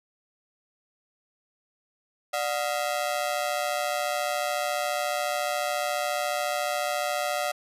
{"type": "ring-modulated tone", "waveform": "sawtooth", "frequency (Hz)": 659.3, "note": "E5", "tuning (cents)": 0, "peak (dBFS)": -19, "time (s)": [2.33, 7.52], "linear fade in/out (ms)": 10, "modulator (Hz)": 67.1, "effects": ["resampled to 32000 Hz"]}